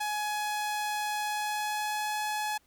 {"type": "tone with pitch glide", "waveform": "sawtooth", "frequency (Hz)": [841, 847.3], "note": ["G#5", "G#5"], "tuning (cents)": [22, 34], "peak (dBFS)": -26, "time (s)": [0, 2.58], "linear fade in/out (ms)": 10, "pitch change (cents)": 12, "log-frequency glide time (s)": [1.26, 2.18], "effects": ["pink hiss -67 dBFS RMS until 2.66 s"]}